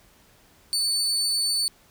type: tone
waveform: 30% pulse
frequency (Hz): 4496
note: C#8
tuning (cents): +24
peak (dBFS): -19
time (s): 0.73-1.68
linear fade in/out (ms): 0
effects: pink hiss -57 dBFS RMS until 1.9 s